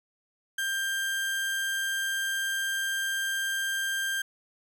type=tone; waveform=35% pulse; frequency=1587 Hz; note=G6; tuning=21 cents sharp; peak=-26 dBFS; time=0.58-4.22 s; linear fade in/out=5 ms; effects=none